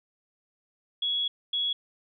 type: tone bursts at uneven times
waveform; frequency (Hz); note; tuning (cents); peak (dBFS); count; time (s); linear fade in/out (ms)
sine; 3352; G#7; +15; -25; 2; 1.02-1.28 / 1.53-1.73; 5
effects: none